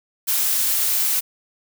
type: noise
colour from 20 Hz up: blue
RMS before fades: -20 dBFS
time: 0.27-1.21 s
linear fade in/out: 20 ms
effects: none